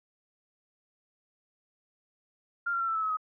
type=tone with pitch steps; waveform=sine; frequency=1396.9 / 1373.7 / 1350.9 / 1328.4 / 1306.4 / 1284.7 / 1263.3 Hz; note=F6 / F6 / E6 / E6 / E6 / E6 / D#6; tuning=0 / -29 / +42 / +13 / -16 / -45 / +26 cents; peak=-27 dBFS; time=2.66-3.171 s; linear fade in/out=10 ms; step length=73 ms; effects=none